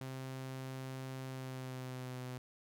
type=tone with pitch glide; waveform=sawtooth; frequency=131.5 to 126.73 Hz; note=C3 to B2; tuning=+9 to +45 cents; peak=-38 dBFS; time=0.01-2.38 s; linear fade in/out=2 ms; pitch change=-64 cents; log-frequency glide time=1.25-2.22 s; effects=none